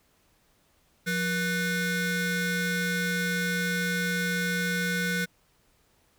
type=ring-modulated tone; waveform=35% pulse; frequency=657 Hz; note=E5; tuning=6 cents flat; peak=-21 dBFS; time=1.06-5.26 s; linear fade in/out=20 ms; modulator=835 Hz; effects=pink hiss -66 dBFS RMS until 6.18 s